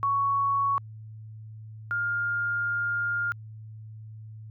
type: tone pair in turn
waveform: sine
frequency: 1114 / 1409.1 Hz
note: C#6 / F6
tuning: +8 / +15 cents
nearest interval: major third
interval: 407 cents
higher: second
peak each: -22 / -25 dBFS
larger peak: first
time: 0.03-0.78 / 1.91-3.32 s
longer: second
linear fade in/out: 0 ms
effects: added 109 Hz sine -40 dBFS peak until 4.5 s